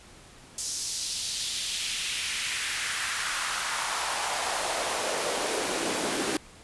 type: noise with high-pass filter sweep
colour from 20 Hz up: pink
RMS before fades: -30 dBFS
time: 0.58-6.37 s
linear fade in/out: 2 ms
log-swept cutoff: 6100 to 260 Hz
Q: 1.8
effects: pink hiss -51 dBFS RMS until 6.63 s + resampled to 24000 Hz